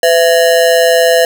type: ring-modulated tone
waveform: square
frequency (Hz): 586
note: D5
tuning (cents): -4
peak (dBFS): -4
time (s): 0.03-1.25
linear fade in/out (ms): 2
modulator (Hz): 80.2
effects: none